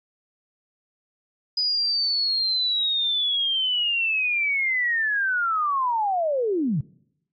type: linear sweep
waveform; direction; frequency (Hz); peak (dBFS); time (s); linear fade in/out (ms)
sine; down; 4978 to 123.47; -20; 1.57-6.81; 5
effects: noise-tail reverb RT60 0.8 s tail -24 dB re dry + MP3 32 kbps